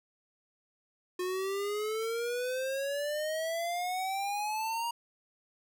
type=exponential sweep; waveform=square; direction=up; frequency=360 to 948 Hz; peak=-32 dBFS; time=1.19-4.91 s; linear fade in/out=5 ms; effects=none